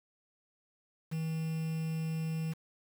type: tone with quantisation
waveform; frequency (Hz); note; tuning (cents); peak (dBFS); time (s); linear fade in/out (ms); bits
triangle; 160.5; E3; -46; -30; 1.11-2.54; 20; 8
effects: none